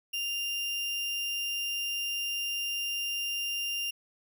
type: tone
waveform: 35% pulse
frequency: 2795 Hz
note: F7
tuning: 1 cent sharp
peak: -29 dBFS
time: 0.13-3.91 s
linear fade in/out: 10 ms
effects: none